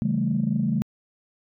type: chord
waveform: sine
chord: A dominant seventh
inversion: first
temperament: equal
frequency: 138.59 / 164.81 / 196 / 220 Hz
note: C#3 / E3 / G3 / A3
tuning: 0 / 0 / 0 / 0 cents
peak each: -27 / -28 / -26 / -24 dBFS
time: 0.02-0.82 s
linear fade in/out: 0 ms
effects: tanh soft clip ceiling -12 dBFS